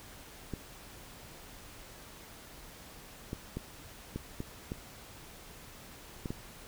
clicks, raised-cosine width 3 ms, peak -23 dBFS, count 8, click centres 0.537 / 3.331 / 3.57 / 4.16 / 4.404 / 4.719 / 6.258 / 6.305 s, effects pink hiss -51 dBFS RMS until 6.67 s

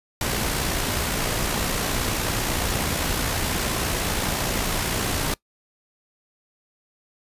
pink noise with amplitude modulation, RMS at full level -23 dBFS, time 0.21-5.34 s, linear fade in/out 2 ms, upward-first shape sine, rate 59.4 Hz, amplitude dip 35%, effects noise-tail reverb RT60 0.1 s tail -22 dB re dry + resampled to 32000 Hz

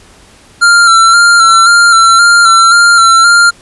square tone with vibrato, 1373 Hz, F6, 30 cents flat, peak -3 dBFS, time 0.61-3.51 s, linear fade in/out 20 ms, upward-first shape square, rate 1.9 Hz, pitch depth 30 cents each way, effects pink hiss -40 dBFS RMS until 3.61 s + resampled to 24000 Hz

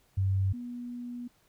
sine tone pair in turn, 96.3 / 242.7 Hz, G2 / B3, -30 / -30 cents, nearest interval octave + major third, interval 1600 cents, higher second, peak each -24 / -36 dBFS, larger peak first, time 0.17-0.53 / 0.53-1.28 s, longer second, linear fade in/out 10 ms, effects pink hiss -67 dBFS RMS until 1.48 s

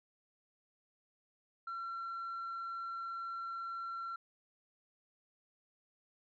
sine tone, 1359 Hz, F6, 48 cents flat, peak -37 dBFS, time 1.67-4.16 s, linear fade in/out 5 ms, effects tanh soft clip ceiling -37 dBFS

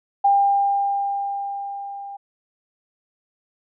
sine tone with level ramp, 799 Hz, G5, 33 cents sharp, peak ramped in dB -12 to -32 dBFS, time 0.24-2.17 s, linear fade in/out 10 ms, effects none

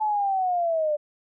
sine linear sweep, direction down, 870 to 587.3 Hz, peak -21 dBFS, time 0-0.97 s, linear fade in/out 20 ms, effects none

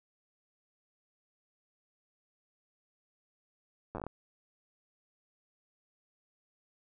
slowing click train, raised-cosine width 1 ms, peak -25 dBFS, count 8, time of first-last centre 3.95-4.066 s, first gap 9 ms, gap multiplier 1.2, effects none

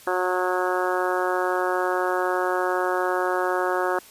harmonic tone, 182.4 Hz, F#3, 24 cents flat, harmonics 2 / 3 / 4 / 5 / 6 / 7 / 8 / 9, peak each -26 / -28 / -29 / -30 / -31 / -31 / -32 / -33 dBFS, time 0.07-3.99 s, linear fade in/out 2 ms, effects white hiss -48 dBFS RMS until 4.1 s + resampled to 32000 Hz

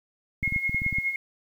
clicks, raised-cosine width 5 ms, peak -20 dBFS, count 10, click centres 0.429 / 0.477 / 0.524 / 0.562 / 0.695 / 0.746 / 0.819 / 0.864 / 0.927 / 0.985 s
sine tone with tremolo, 2158 Hz, C#7, 47 cents flat, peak -22 dBFS, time 0.43-1.16 s, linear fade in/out 2 ms, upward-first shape sine, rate 9.7 Hz, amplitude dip 65%
effects 9-bit

